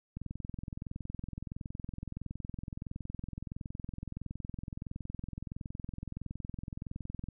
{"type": "click train", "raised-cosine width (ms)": 5, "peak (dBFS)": -27, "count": 154, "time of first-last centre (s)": [0.17, 7.286], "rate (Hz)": 21.5, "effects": []}